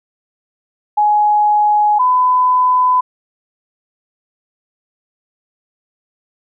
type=tone pair in turn; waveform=sine; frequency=838 / 1005 Hz; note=G#5 / B5; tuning=+15 / +30 cents; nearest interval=minor third; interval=315 cents; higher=second; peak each=-9 / -9 dBFS; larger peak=neither; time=0.97-1.99 / 1.99-3.01 s; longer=neither; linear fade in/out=10 ms; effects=none